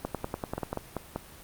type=two click trains; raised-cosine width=1 ms; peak=-17 / -16 dBFS; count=4 / 8; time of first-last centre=0.58-1.16 / 0.05-0.73 s; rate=5.17 / 10.3 Hz; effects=pink hiss -49 dBFS RMS until 1.43 s + Opus 32 kbps